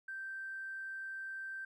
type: tone with tanh clipping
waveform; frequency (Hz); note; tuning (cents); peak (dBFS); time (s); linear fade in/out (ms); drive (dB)
triangle; 1563; G6; -6; -40; 0.08-1.65; 5; 2
effects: none